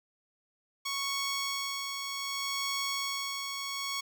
10% pulse tone with tremolo, 1108.7 Hz, C#6, in tune, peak -22 dBFS, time 0.85-4.01 s, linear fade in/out 10 ms, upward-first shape sine, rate 0.65 Hz, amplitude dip 40%, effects none

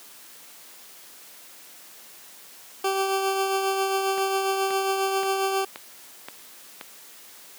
20% pulse tone with tremolo, 387.3 Hz, G4, 21 cents flat, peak -16 dBFS, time 2.84-5.65 s, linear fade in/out 5 ms, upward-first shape triangle, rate 7.4 Hz, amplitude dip 40%
click train, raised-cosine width 0.3 ms, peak -19 dBFS, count 6, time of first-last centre 4.18-6.812 s, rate 1.9 Hz
effects white hiss -47 dBFS RMS until 7.58 s + high-pass 200 Hz 12 dB/octave

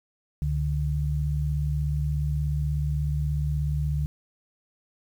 sine tone pair together, 70.22 / 146.83 Hz, C#2 / D3, +23 / 0 cents, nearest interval octave + minor second, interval 1277 cents, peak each -26 dBFS, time 0.42-4.06 s, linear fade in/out 0 ms, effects 9-bit

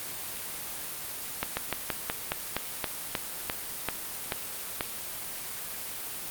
slowing click train, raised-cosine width 0.3 ms, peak -11 dBFS, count 13, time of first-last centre 1.43-4.809 s, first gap 140 ms, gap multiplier 1.12, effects white hiss -37 dBFS RMS until 6.3 s + Opus 32 kbps

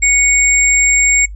sine tone pair together, 2217 / 7457 Hz, C#7 / A#8, 0 / 0 cents, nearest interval octave + major sixth, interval 2100 cents, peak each -11 dBFS, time 0.02-1.26 s, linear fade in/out 10 ms, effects noise-tail reverb RT60 0.1 s tail -24 dB re dry + added 50 Hz sine -26 dBFS peak until 1.35 s

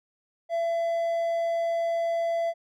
triangle tone, 672 Hz, E5, 33 cents sharp, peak -22 dBFS, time 0.49-2.54 s, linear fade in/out 50 ms, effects none

